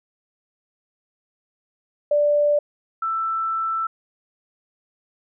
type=tone pair in turn; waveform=sine; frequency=587.3 / 1327.6 Hz; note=D5 / E6; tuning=0 / +12 cents; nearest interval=octave + major second; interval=1412 cents; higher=second; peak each=-15 / -21 dBFS; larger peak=first; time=2.11-2.59 / 3.02-3.87 s; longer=second; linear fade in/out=5 ms; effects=none